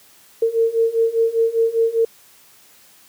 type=beating tone pair; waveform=sine; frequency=452.9 / 457.9 Hz; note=A#4 / A#4; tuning=-50 / -31 cents; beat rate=5 Hz; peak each=-19 / -17 dBFS; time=0.42-2.05 s; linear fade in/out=5 ms; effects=white hiss -50 dBFS RMS until 3.08 s + high-pass 80 Hz 12 dB/octave